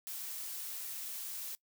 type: noise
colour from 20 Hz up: blue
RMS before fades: -42 dBFS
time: 0.07-1.55 s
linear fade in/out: 0 ms
effects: noise-tail reverb RT60 0.1 s tail -22 dB re dry